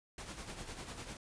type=noise with tremolo; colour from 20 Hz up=pink; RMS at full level=-44 dBFS; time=0.18-1.17 s; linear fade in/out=2 ms; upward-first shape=sine; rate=10 Hz; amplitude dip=55%; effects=resampled to 22050 Hz